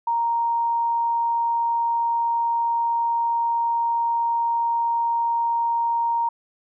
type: tone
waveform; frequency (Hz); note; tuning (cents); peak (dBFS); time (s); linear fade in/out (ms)
sine; 932.3; A#5; 0; -19; 0.07-6.29; 5
effects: none